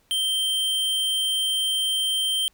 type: tone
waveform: square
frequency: 3136 Hz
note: G7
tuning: in tune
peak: -22 dBFS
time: 0.11-2.48 s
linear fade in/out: 0 ms
effects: pink hiss -64 dBFS RMS until 2.53 s